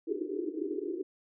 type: band-pass noise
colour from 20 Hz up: pink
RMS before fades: -35 dBFS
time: 0.07-1.03 s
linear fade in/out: 10 ms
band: 300 to 430 Hz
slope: 96 dB/octave
effects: none